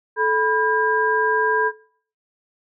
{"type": "tone cluster", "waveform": "sine", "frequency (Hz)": [435.2, 986, 1611], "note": ["A4", "B5", "G6"], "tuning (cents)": [-19, -3, 47], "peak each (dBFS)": -21, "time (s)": [0.16, 1.72], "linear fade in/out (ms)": 50, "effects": ["noise-tail reverb RT60 0.5 s tail -18 dB re dry"]}